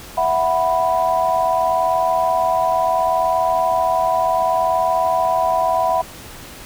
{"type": "chord", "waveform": "sine", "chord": "E suspended second", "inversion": "none", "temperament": "equal", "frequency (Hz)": [659.3, 740, 987.8], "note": ["E5", "F#5", "B5"], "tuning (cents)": [0, 0, 0], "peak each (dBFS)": -19, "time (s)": [0.17, 6.02], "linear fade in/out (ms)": 10, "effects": ["pink hiss -37 dBFS RMS until 6.65 s"]}